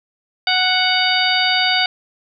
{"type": "harmonic tone with a mistuned harmonic", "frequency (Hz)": 740, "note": "F#5", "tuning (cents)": 0, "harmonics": [1, 2, 3, 4, 5, 6], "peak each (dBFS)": [-21, -21, -21, -21, -21, -21], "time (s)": [0.47, 1.86], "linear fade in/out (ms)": 2, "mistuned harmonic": 6, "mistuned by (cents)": 76, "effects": []}